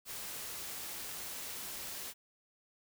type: noise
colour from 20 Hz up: white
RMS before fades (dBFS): -43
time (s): 0.05-2.14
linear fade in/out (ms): 50
effects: none